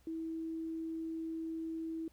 sine tone, 324.6 Hz, E4, 27 cents flat, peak -37 dBFS, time 0.07-2.08 s, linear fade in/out 2 ms, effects added 60 Hz sine -66 dBFS peak until 2.12 s + pink hiss -70 dBFS RMS until 2.12 s

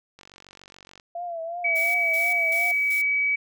click train, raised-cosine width 0.2 ms, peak -29 dBFS, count 39, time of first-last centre 0.19-0.999 s, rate 47 Hz
sine tone with vibrato, 679 Hz, F5, 49 cents flat, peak -29 dBFS, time 1.15-2.72 s, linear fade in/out 5 ms, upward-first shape triangle, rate 2.8 Hz, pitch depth 82 cents each way
sine tone, 2277 Hz, C#7, 46 cents sharp, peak -20 dBFS, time 1.64-3.36 s, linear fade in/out 10 ms
blue noise with tremolo, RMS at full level -37 dBFS, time 1.75-3.02 s, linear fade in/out 10 ms, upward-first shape square, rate 2.6 Hz, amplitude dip 75%
effects none

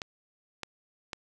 clicks, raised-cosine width 0.2 ms, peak -18 dBFS, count 3, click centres 0.018 / 0.633 / 1.132 s, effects 10-bit

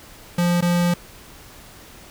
square tone with dropouts, 174.61 Hz, F3, in tune, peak -17 dBFS, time 0.38-0.94 s, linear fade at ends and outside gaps 5 ms, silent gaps 0.609-0.623 s, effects pink hiss -44 dBFS RMS until 2.1 s

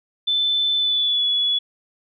sine tone with pitch glide, 3521 to 3401 Hz, A7 to G#7, 0 to +40 cents, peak -17 dBFS, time 0.27-1.59 s, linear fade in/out 10 ms, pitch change -60 cents, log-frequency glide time 0.77-1.25 s, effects none

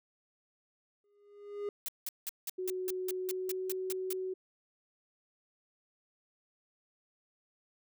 triangle tone with exponential growth, 409.3 Hz, G#4, 25 cents flat, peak -30 dBFS, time 1.04-1.69 s, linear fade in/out 2 ms, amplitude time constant 140 ms
blue noise bursts, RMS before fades -37 dBFS, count 12, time 1.86-4.128 s, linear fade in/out 0 ms, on 24 ms, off 180 ms
sine tone with pitch glide, 370 to 373.9 Hz, F#4 to F#4, 0 to +18 cents, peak -34 dBFS, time 2.58-4.34 s, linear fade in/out 10 ms, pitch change +18 cents, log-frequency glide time 3.19-3.68 s
effects none

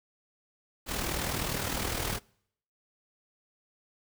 pink noise with amplitude modulation, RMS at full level -30 dBFS, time 0.86-2.2 s, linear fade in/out 50 ms, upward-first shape sine, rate 39.6 Hz, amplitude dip 55%, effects noise-tail reverb RT60 0.7 s tail -26 dB re dry

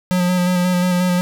square tone with vibrato, 180 Hz, F#3, 47 cents flat, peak -15 dBFS, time 0.11-1.21 s, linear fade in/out 0 ms, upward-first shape square, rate 5.6 Hz, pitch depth 18 cents each way, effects none

